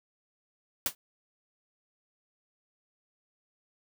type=noise with exponential decay; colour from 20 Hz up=white; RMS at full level=-24 dBFS; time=0.86-0.95 s; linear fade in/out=1 ms; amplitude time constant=18 ms; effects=none